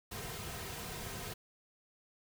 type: noise with comb filter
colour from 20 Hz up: pink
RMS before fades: -43 dBFS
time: 0.11-1.34 s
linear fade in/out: 10 ms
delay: 3.5 ms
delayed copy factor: -0.6
effects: none